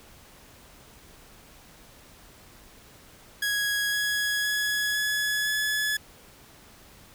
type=tone with pitch steps; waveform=sawtooth; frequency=1661.2 / 1672.8 / 1684.4 / 1696.1 / 1707.9 Hz; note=G#6 / G#6 / G#6 / G#6 / G#6; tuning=0 / +12 / +24 / +36 / +48 cents; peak=-21 dBFS; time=3.42-5.97 s; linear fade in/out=5 ms; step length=510 ms; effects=pink hiss -52 dBFS RMS until 7.14 s